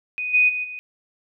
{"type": "tone with level steps", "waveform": "sine", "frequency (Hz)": 2489, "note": "D#7", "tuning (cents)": 0, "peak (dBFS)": [-24, -13, -23, -31], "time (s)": [0.18, 0.79], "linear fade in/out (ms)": 0, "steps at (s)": [0.33, 0.48, 0.63], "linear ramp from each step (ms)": 20, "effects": []}